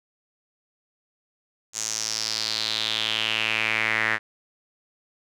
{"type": "tone with band-pass filter sweep", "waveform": "sawtooth", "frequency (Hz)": 110, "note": "A2", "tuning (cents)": 0, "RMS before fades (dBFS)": -26, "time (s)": [1.73, 4.19], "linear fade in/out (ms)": 50, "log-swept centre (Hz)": [6800, 1800], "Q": 4.5, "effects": []}